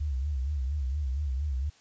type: tone with vibrato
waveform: sine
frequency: 69.3 Hz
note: C#2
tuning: in tune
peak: -27 dBFS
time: 0-1.7 s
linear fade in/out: 10 ms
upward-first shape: sine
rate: 4.3 Hz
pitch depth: 150 cents each way
effects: white hiss -60 dBFS RMS until 1.8 s + resampled to 16000 Hz